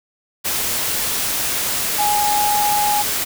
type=tone in noise; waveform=sine; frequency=830.6 Hz; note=G#5; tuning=in tune; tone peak=-16 dBFS; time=1.98-3.03 s; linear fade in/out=20 ms; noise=white; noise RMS=-21 dBFS; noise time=0.44-3.25 s; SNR=+2 dB; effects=none